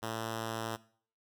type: tone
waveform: 5% pulse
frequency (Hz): 112.4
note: A2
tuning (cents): +37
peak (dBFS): -24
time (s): 0.02-0.77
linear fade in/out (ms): 20
effects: noise-tail reverb RT60 0.5 s tail -19 dB re dry